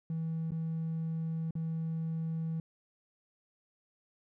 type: tone with dropouts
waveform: triangle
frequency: 162.2 Hz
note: E3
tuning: 28 cents flat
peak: -29 dBFS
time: 0.1-2.6 s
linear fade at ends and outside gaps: 2 ms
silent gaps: 0.507-0.518 / 1.508-1.553 s
effects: tanh soft clip ceiling -28 dBFS